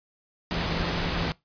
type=tone in noise; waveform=sine; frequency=169.2 Hz; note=E3; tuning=45 cents sharp; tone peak=-33 dBFS; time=0.51-1.32 s; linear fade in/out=0 ms; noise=pink; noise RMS=-28 dBFS; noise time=0.51-1.32 s; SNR=-8 dB; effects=noise-tail reverb RT60 0.2 s tail -22 dB re dry + resampled to 11025 Hz